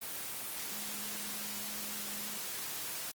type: tone in noise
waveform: sine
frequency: 207.7 Hz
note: G#3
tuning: in tune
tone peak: -50 dBFS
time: 0.7-2.38 s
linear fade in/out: 20 ms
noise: white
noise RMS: -40 dBFS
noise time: 0.01-3.12 s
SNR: -13 dB
effects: high-pass 100 Hz 12 dB/octave + Opus 24 kbps